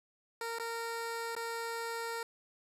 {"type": "tone with dropouts", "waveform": "15% pulse", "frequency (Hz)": 461.3, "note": "A#4", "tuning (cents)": -18, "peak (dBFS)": -30, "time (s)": [0.41, 2.23], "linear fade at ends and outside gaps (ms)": 2, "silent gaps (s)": [[0.586, 0.597], [1.352, 1.364]], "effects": ["resampled to 32000 Hz", "12-bit"]}